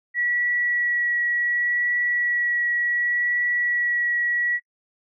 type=tone with vibrato; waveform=sine; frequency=1932 Hz; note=B6; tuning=39 cents flat; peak=-20 dBFS; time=0.14-4.6 s; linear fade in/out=50 ms; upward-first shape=triangle; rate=0.68 Hz; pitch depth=10 cents each way; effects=noise-tail reverb RT60 0.1 s tail -25 dB re dry